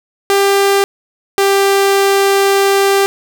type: tone pair in turn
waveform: sawtooth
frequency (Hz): 396.5 / 394.4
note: G4 / G4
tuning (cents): +20 / +11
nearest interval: unison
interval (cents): 9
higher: first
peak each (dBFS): -5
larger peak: neither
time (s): 0.3-0.84 / 1.38-3.06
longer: second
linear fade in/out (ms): 0
effects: none